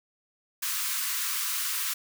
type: high-pass noise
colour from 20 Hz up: white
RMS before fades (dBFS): -30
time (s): 0.62-1.94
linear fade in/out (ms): 10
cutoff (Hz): 1000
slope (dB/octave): 96
effects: none